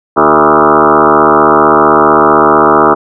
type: tone with frequency modulation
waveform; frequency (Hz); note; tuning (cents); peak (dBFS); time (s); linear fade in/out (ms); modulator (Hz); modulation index
sine; 814; G#5; -35; -3; 0.16-2.95; 20; 75.6; 7.1
effects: none